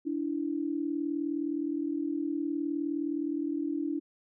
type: tone pair together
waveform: sine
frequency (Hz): 290.2 / 329.6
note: D4 / E4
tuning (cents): -21 / 0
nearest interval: major second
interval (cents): 221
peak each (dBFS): -31 / -33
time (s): 0.05-4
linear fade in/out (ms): 20
effects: none